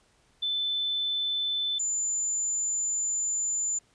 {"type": "tone pair in turn", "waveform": "sine", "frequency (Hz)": [3520, 7077], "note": ["A7", "A8"], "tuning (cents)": [0, 9], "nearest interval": "octave", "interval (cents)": 1209, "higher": "second", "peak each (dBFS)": -26, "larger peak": "neither", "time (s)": [[0.42, 1.79], [1.79, 3.79]], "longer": "second", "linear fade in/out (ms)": 10, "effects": ["pink hiss -65 dBFS RMS until 3.94 s", "resampled to 22050 Hz"]}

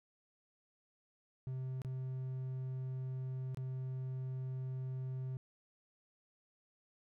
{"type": "tone with dropouts", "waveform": "triangle", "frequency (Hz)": 130, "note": "C3", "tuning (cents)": -11, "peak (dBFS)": -36, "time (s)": [1.47, 5.37], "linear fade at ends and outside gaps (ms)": 0, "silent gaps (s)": [[1.818, 1.848], [3.546, 3.572]], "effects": []}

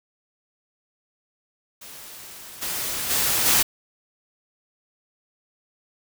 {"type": "noise with level steps", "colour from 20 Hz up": "white", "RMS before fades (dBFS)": [-41, -28, -22, -18], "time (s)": [1.81, 3.63], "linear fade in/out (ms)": 10, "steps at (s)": [2.61, 3.09, 3.45], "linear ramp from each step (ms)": 20, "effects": []}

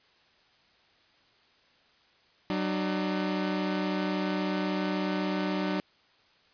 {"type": "tone pair together", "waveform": "sawtooth", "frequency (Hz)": [188.7, 301.2], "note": ["F#3", "D4"], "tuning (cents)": [34, 44], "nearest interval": "minor sixth", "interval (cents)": 810, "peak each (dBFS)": [-26, -27], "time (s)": [2.5, 5.8], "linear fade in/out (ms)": 0, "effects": ["white hiss -63 dBFS RMS until 6.53 s", "resampled to 11025 Hz"]}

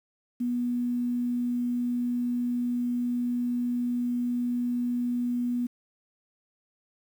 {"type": "tone with quantisation", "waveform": "sine", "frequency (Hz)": 243.2, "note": "B3", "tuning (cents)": -26, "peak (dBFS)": -25, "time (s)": [0.4, 5.67], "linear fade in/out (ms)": 10, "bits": 9, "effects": []}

